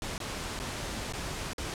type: noise with dropouts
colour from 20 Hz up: pink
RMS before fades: -36 dBFS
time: 0.02-1.74 s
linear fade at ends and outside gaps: 1 ms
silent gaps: 0.18-0.202 / 0.591-0.599 / 1.125-1.135 / 1.533-1.581 s
effects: low-pass 9000 Hz 12 dB/octave